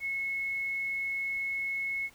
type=tone with quantisation; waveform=sine; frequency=2186 Hz; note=C#7; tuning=25 cents flat; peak=-30 dBFS; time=0-2.1 s; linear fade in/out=50 ms; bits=10; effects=pink hiss -59 dBFS RMS until 2.14 s